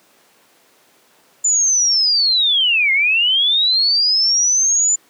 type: linear two-way sweep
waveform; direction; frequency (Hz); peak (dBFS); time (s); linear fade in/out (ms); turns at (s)
sine; down then up; 7110 to 2093 to 7110; -12; 1.44-4.96; 10; 2.92
effects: pink hiss -53 dBFS RMS until 5.09 s + high-pass 300 Hz 12 dB/octave